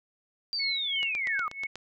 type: linear sweep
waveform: sine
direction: down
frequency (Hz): 4757 to 1174.7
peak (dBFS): -28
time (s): 0.53-1.48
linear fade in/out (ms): 0
type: tone with tremolo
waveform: sine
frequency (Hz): 2201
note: C#7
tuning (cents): -13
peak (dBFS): -29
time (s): 0.59-1.67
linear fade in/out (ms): 10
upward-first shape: sine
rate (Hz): 3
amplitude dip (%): 90
type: click train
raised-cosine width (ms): 0.2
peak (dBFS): -21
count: 7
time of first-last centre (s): 1.03-1.756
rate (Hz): 8.26
effects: none